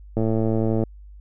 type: click train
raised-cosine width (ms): 2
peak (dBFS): -10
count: 75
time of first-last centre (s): 0.17-0.837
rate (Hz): 111
effects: added 50 Hz sine -40 dBFS peak until 1.2 s